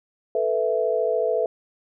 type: chord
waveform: sine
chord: A suspended second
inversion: none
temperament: equal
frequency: 440 / 493.9 / 659.3 Hz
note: A4 / B4 / E5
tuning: 0 / 0 / 0 cents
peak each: -24 dBFS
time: 0.35-1.46 s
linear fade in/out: 2 ms
effects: none